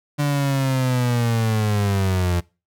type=linear sweep; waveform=35% pulse; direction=down; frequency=146.83 to 85.8 Hz; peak=-16 dBFS; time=0.18-2.41 s; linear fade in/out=20 ms; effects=noise-tail reverb RT60 0.3 s tail -23 dB re dry